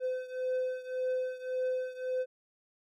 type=beating tone pair; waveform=triangle; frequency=510 / 511.8 Hz; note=C5 / C5; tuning=-44 / -38 cents; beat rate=1.8 Hz; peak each=-31 / -34 dBFS; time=0-2.26 s; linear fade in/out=50 ms; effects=none